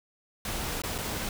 pink noise with dropouts, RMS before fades -33 dBFS, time 0.45-1.29 s, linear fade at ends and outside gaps 2 ms, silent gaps 0.819-0.836 / 0.981-0.985 s, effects none

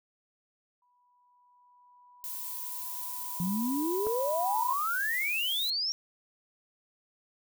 sine tone with exponential growth, 983 Hz, B5, 8 cents flat, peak -28 dBFS, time 0.82-4.73 s, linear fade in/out 2 ms, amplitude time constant 850 ms
violet noise, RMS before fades -38 dBFS, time 2.24-5.7 s, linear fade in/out 0 ms
sine exponential sweep, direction up, 171 to 5650 Hz, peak -28 dBFS, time 3.4-5.92 s, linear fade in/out 0 ms
clicks, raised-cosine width 1 ms, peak -24 / -32 dBFS, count 2, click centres 4.068 / 4.071 s
effects none

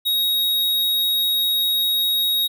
square tone, 3779 Hz, A#7, 23 cents sharp, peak -18 dBFS, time 0.05-2.48 s, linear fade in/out 20 ms, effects none

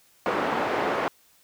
pink band-pass noise, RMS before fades -26 dBFS, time 0.26-1.08 s, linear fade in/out 0 ms, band 350 to 1500 Hz, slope 12 dB/octave, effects white hiss -60 dBFS RMS until 1.43 s

